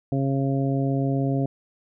harmonic tone, 136.4 Hz, C#3, 28 cents flat, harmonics 1 / 2 / 3 / 4 / 5, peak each -23 / -25 / -32 / -33 / -33 dBFS, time 0.12-1.46 s, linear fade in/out 2 ms, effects none

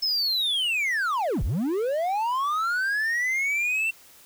triangle linear two-way sweep, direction down then up, 5274 to 32.7 to 2708 Hz, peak -21 dBFS, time 0.02-3.91 s, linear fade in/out 10 ms, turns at 1.43 s, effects white hiss -52 dBFS RMS until 4.25 s

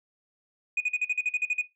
sine tone bursts, 2475 Hz, D#7, 10 cents flat, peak -20 dBFS, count 11, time 0.77-1.615 s, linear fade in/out 5 ms, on 35 ms, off 46 ms, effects noise-tail reverb RT60 0.2 s tail -17 dB re dry + tanh soft clip ceiling -21 dBFS

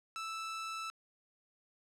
sawtooth tone, 1318.5 Hz, E6, in tune, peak -35 dBFS, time 0.16-0.9 s, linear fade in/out 0 ms, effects low-pass 8000 Hz 12 dB/octave

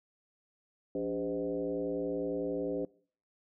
sine tone with frequency modulation, 398.4 Hz, G4, 28 cents sharp, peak -31 dBFS, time 0.95-2.85 s, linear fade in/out 2 ms, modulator 111 Hz, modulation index 1.5, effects noise-tail reverb RT60 0.5 s tail -23 dB re dry

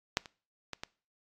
clicks, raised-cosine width 0.2 ms, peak -9 / -28 / -20 / -20 dBFS, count 4, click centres 0.171 / 0.258 / 0.733 / 0.835 s, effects noise-tail reverb RT60 0.4 s tail -23 dB re dry + AAC 64 kbps

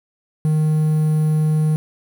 triangle tone with quantisation, 154.7 Hz, D#3, 10 cents flat, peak -12 dBFS, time 0.45-1.76 s, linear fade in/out 0 ms, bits 7, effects none

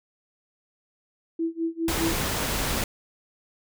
sine tone with tremolo, 329.6 Hz, E4, in tune, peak -22 dBFS, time 1.39-2.15 s, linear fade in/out 5 ms, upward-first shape sine, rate 4.9 Hz, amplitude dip 95%
pink noise, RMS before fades -27 dBFS, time 1.88-2.84 s, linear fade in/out 2 ms
effects none

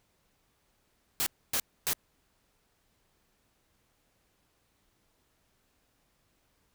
white noise bursts, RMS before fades -29 dBFS, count 3, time 1.2-1.932 s, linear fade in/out 0 ms, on 64 ms, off 270 ms, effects pink hiss -72 dBFS RMS until 6.74 s

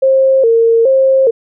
sine tone with vibrato, 493.9 Hz, B4, in tune, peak -6 dBFS, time 0.02-1.31 s, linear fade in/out 10 ms, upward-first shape square, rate 1.2 Hz, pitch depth 130 cents each way, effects none

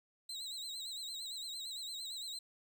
35% pulse tone with vibrato, 3948 Hz, B7, 1 cent flat, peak -40 dBFS, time 0.29-2.39 s, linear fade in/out 5 ms, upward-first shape sine, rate 8.8 Hz, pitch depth 89 cents each way, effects 12-bit

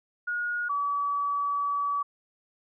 sine tone pair in turn, 1441 / 1143.7 Hz, F#6 / D6, -46 / -46 cents, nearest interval major third, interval 400 cents, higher first, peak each -27 / -25 dBFS, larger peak second, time 0.27-0.69 / 0.69-2.03 s, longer second, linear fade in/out 10 ms, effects none

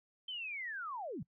sine linear sweep, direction down, 3136 to 111.7 Hz, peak -39 dBFS, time 0.28-1.23 s, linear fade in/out 5 ms, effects noise-tail reverb RT60 0.1 s tail -25 dB re dry

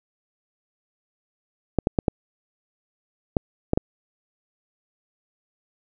clicks, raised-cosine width 2 ms, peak -5 dBFS, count 7, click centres 1.787 / 1.871 / 1.988 / 2.082 / 3.368 / 3.734 / 3.775 s, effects none

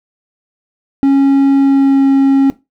triangle tone with pitch glide, 274.9 to 272.4 Hz, C#4 to C#4, -14 to -30 cents, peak -4 dBFS, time 1.03-2.5 s, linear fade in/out 0 ms, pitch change -16 cents, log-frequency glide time 1.57-2.07 s, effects noise-tail reverb RT60 0.2 s tail -17 dB re dry

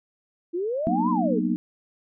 sine exponential two-way sweep, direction up then down, 329.6 to 1056 to 394.5 Hz, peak -24 dBFS, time 0.53-1.4 s, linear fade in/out 20 ms, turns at 1.1 s
sine chord, B major seventh, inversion second, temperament just, 185.21 / 231.5 / 246.9 / 308.7 Hz, F#3 / A#3 / B3 / D#4, +2 / -12 / 0 / -14 cents, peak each -27 dBFS, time 0.87-1.56 s, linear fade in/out 0 ms
effects none

